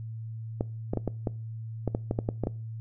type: clicks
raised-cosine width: 2 ms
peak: -14 dBFS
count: 12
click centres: 0.609 / 0.935 / 0.973 / 1.077 / 1.272 / 1.877 / 1.949 / 2.111 / 2.189 / 2.289 / 2.437 / 2.471 s
effects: noise-tail reverb RT60 0.4 s tail -22 dB re dry + added 112 Hz sine -35 dBFS peak until 2.8 s